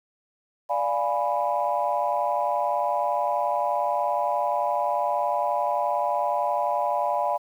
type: chord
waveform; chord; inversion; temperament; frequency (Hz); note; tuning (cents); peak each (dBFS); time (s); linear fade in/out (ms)
sine; D diminished seventh; none; equal; 587.3 / 698.5 / 830.6 / 987.8; D5 / F5 / Ab5 / Cb6; 0 / 0 / 0 / 0; -27; 0.69-7.38; 20
effects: tanh soft clip ceiling -12 dBFS + 9-bit